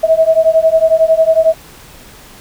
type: beating tone pair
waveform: sine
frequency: 640 / 651 Hz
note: D#5 / E5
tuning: +49 / -22 cents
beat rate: 11 Hz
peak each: -10 dBFS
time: 0.03-1.54 s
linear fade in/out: 10 ms
effects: pink hiss -38 dBFS RMS until 2.4 s